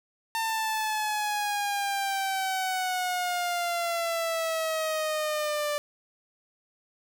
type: exponential sweep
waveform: sawtooth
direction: down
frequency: 902 to 587.3 Hz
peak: -23 dBFS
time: 0.35-5.78 s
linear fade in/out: 0 ms
effects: none